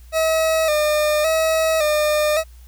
40% pulse tone with vibrato, 622.3 Hz, D#5, in tune, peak -15 dBFS, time 0.12-2.44 s, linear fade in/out 50 ms, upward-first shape square, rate 0.89 Hz, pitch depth 52 cents each way, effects added 60 Hz sine -40 dBFS peak until 2.67 s + white hiss -55 dBFS RMS until 2.67 s

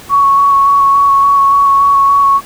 sine tone with vibrato, 1113 Hz, C#6, 7 cents sharp, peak -5 dBFS, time 0.09-2.41 s, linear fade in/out 50 ms, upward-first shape square, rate 3.5 Hz, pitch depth 11 cents each way, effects pink hiss -34 dBFS RMS until 2.45 s

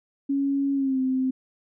sine tone with pitch glide, 277.4 to 260.3 Hz, C#4 to C4, +1 to -9 cents, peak -21 dBFS, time 0.29-1.31 s, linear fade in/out 10 ms, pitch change -110 cents, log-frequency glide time 0.74-1 s, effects none

